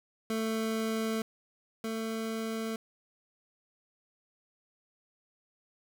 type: tone pair in turn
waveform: 25% pulse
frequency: 222 / 223.2 Hz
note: A3 / A3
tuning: +16 / +25 cents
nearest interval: unison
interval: 9 cents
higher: second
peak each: -26 / -29 dBFS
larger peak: first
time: 0.3-1.22 / 1.84-2.76 s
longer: neither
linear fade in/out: 2 ms
effects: none